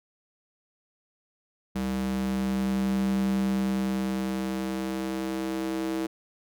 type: tone with high-pass filter sweep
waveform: square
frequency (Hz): 65.1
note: C2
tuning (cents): -8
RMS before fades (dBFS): -28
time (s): 1.75-6.07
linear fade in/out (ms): 10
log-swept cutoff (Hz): 150 to 310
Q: 3.8
effects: none